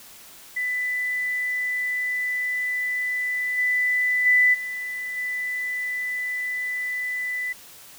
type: tone with level steps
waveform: sine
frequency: 1993 Hz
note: B6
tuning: 15 cents sharp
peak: -23 / -19 / -14 / -28 / -25 dBFS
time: 0.56-7.53 s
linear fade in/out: 10 ms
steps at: 3.57 / 4.25 / 4.53 / 5.16 s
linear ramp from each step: 20 ms
effects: white hiss -46 dBFS RMS until 7.98 s